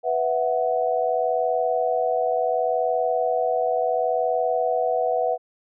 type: chord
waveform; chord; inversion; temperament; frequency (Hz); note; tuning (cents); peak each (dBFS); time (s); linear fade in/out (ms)
sine; B suspended fourth; none; equal; 493.9 / 659.3 / 740; B4 / E5 / F#5; 0 / 0 / 0; -24; 0.03-5.38; 50
effects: none